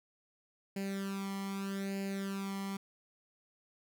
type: tone with flanger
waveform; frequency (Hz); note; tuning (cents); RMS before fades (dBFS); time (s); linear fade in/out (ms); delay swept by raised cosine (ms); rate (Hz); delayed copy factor
sawtooth; 196; G3; 0; -38; 0.76-2.77; 5; 0.42 to 0.96; 0.81; +0.8
effects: none